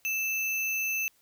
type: tone with sample-and-hold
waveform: sine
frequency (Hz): 2637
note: E7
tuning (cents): 0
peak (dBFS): -27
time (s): 0.05-1.08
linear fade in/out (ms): 0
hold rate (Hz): 8820
effects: white hiss -66 dBFS RMS until 1.21 s